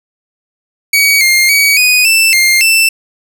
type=tone with pitch steps; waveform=sawtooth; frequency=2259 / 2118 / 2263 / 2485 / 2660 / 2113 / 2665 Hz; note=C#7 / C7 / C#7 / D#7 / E7 / C7 / E7; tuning=+32 / +21 / +35 / -3 / +15 / +16 / +18 cents; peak=-3 dBFS; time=0.93-2.89 s; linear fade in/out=5 ms; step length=280 ms; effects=none